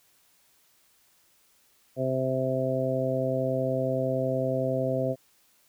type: harmonic tone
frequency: 130.81 Hz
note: C3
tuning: in tune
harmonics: 1 / 2 / 3 / 4 / 5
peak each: -31 / -32 / -34 / -29 / -30 dBFS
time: 1.96-5.16 s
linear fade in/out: 50 ms
effects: white hiss -64 dBFS RMS until 5.68 s